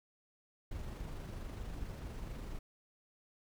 brown noise with amplitude modulation, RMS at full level -42 dBFS, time 0.71-2.59 s, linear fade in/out 5 ms, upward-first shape sine, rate 24.5 Hz, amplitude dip 30%, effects none

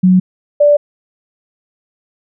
sine tone pair in turn, 184.3 / 585.1 Hz, F#3 / D5, -7 / -7 cents, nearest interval octave + minor sixth, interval 2000 cents, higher second, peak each -5 dBFS, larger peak neither, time 0.03-0.2 / 0.6-0.77 s, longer neither, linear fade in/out 10 ms, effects none

